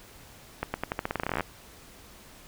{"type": "accelerating click train", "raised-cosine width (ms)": 0.5, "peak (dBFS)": -13, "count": 19, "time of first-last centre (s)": [0.63, 1.407], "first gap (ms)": 110, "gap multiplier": 0.87, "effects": ["pink hiss -51 dBFS RMS until 2.47 s"]}